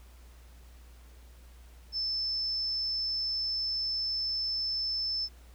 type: tone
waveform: sine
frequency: 5274 Hz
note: E8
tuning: in tune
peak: -29 dBFS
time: 1.92-5.29 s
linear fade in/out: 50 ms
effects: added 60 Hz sine -50 dBFS peak until 5.54 s + pink hiss -61 dBFS RMS until 5.54 s